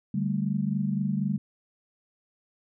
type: chord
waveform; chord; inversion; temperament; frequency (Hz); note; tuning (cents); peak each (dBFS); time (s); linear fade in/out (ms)
sine; D suspended fourth; none; equal; 146.83 / 196 / 220; D3 / G3 / A3; 0 / 0 / 0; -30 / -27 / -31; 0.14-1.38; 5
effects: none